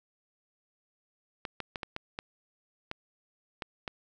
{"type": "clicks", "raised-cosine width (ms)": 0.3, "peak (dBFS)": -19, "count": 9, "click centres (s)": [1.452, 1.603, 1.758, 1.832, 1.964, 2.189, 2.914, 3.622, 3.878], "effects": []}